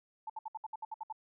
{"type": "tone bursts", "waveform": "sine", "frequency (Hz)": 878, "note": "A5", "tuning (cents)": -4, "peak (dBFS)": -37, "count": 10, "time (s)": [0.27, 1.126], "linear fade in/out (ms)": 5, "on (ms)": 28, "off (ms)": 64, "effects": []}